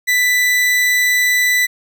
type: tone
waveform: 40% pulse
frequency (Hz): 1985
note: B6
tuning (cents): +8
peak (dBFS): -11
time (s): 0.07-1.67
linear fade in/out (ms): 20
effects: none